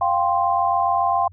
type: chord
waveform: sine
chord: F suspended second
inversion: none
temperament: just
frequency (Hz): 698.5 / 785.8 / 1047.7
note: F5 / G5 / C6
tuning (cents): 0 / +4 / +2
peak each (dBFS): -21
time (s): 0.01-1.28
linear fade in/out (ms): 5
effects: added 91 Hz sine -43 dBFS peak until 1.32 s